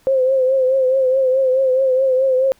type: tone with vibrato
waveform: sine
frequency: 523.3 Hz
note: C5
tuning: in tune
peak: -12 dBFS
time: 0.07-2.52 s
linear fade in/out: 0 ms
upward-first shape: triangle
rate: 4.7 Hz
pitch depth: 61 cents each way
effects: pink hiss -55 dBFS RMS until 2.59 s